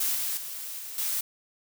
blue noise with level steps, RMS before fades -27 / -30 / -37 / -39 / -29 dBFS, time 0-1.21 s, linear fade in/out 5 ms, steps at 0.15 / 0.37 / 0.79 / 0.98 s, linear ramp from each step 2 ms, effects none

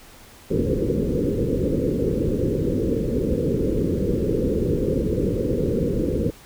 white low-pass noise, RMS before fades -22 dBFS, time 0.5-6.31 s, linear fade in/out 10 ms, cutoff 520 Hz, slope 96 dB/octave, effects pink hiss -47 dBFS RMS until 6.45 s

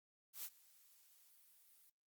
blue noise with ADSR envelope, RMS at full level -45 dBFS, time 0.33-1.9 s, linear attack 110 ms, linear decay 52 ms, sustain -23 dB, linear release 7 ms, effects noise-tail reverb RT60 0.2 s tail -24 dB re dry + Opus 48 kbps

